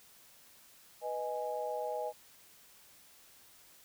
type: chord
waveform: sine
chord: G# minor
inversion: first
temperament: equal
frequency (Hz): 493.9 / 622.3 / 830.6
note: B4 / D#5 / G#5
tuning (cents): 0 / 0 / 0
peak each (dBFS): -39 / -38 / -39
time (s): 1.01-2.13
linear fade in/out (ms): 50
effects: white hiss -60 dBFS RMS until 3.84 s